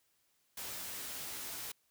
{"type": "noise with comb filter", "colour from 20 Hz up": "white", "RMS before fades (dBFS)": -43, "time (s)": [0.57, 1.72], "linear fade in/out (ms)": 5, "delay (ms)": 15, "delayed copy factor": 0.5, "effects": ["white hiss -75 dBFS RMS until 1.9 s"]}